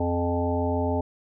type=harmonic tone with a mistuned harmonic; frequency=87.31 Hz; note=F2; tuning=in tune; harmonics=1 / 3 / 5 / 7 / 9 / 10; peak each=-27 / -28 / -30 / -30 / -34 / -33 dBFS; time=0-1.01 s; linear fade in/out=5 ms; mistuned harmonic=5; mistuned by=-31 cents; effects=none